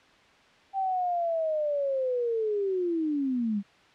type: linear sweep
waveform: sine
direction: down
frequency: 784 to 193.9 Hz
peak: -25 dBFS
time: 0.73-3.63 s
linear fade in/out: 50 ms
effects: white hiss -57 dBFS RMS until 3.94 s + low-pass 3000 Hz 12 dB/octave